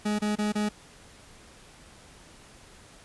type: tone bursts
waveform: 40% pulse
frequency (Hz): 209.8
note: G#3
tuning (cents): +18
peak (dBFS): -24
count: 4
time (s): 0.05-0.691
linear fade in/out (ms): 10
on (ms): 140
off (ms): 27
effects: pink hiss -52 dBFS RMS until 3.04 s + resampled to 24000 Hz